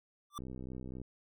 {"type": "tone with exponential growth", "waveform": "square", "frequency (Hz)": 1174.7, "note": "D6", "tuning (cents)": 0, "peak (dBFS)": -37, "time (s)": [0.3, 0.38], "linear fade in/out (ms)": 2, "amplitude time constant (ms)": 17}
{"type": "click train", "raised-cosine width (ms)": 3, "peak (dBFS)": -32, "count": 41, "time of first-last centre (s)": [0.39, 1.016], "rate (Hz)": 63.9}
{"effects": []}